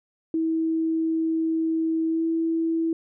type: tone with pitch glide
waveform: sine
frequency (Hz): 323.5 to 327.6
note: E4 to E4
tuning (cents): -32 to -11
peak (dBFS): -21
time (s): 0.34-2.93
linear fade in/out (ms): 2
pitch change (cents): +21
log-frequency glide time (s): 2.08-2.24
effects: none